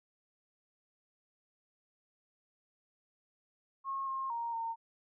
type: tone with pitch steps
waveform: sine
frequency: 1084 / 1069 / 933 / 914 Hz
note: C#6 / C6 / A#5 / A#5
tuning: -39 / +37 / +1 / -34 cents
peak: -34 dBFS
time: 3.84-4.76 s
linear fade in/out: 50 ms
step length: 230 ms
effects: none